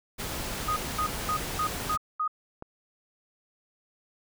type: noise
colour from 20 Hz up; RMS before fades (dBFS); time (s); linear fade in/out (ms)
pink; -34; 0.18-1.97; 20
type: tone bursts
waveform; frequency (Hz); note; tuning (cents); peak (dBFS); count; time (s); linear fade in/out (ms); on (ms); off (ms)
sine; 1244.5; D#6; 0; -25; 6; 0.68-2.278; 5; 83; 220
type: click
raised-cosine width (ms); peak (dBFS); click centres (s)
1; -25; 2.624
effects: none